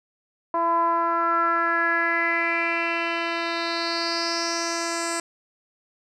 10% pulse tone with low-pass filter sweep, 336.3 Hz, E4, 35 cents sharp, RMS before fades -24 dBFS, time 0.54-5.2 s, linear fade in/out 2 ms, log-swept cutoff 910 to 7900 Hz, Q 5.1, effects none

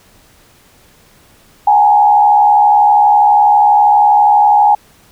sine tone with frequency modulation, 830.6 Hz, G#5, in tune, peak -5 dBFS, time 1.67-4.75 s, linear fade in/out 5 ms, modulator 72.3 Hz, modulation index 0.7, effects pink hiss -47 dBFS RMS until 5.11 s

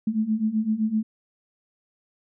sine beating tone pair, 213.1 / 220.9 Hz, G#3 / A3, +45 / +7 cents, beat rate 7.8 Hz, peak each -26 / -23 dBFS, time 0.07-1.03 s, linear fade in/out 5 ms, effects none

